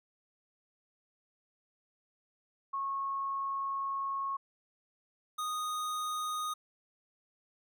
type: tone pair in turn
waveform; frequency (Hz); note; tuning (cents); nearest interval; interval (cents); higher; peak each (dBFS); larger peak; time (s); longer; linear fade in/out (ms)
sine / square; 1095 / 1239.8; C#6 / D#6; -22 / -7; major second; 215; second; -32 / -34; first; 2.73-4.37 / 5.38-6.54; first; 10
effects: none